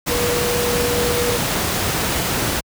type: tone in noise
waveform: sine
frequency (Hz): 482.8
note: B4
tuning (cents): -39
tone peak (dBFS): -20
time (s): 0.09-1.38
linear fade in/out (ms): 20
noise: pink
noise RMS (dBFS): -20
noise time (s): 0.06-2.61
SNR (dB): -3
effects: high-pass 60 Hz 12 dB/octave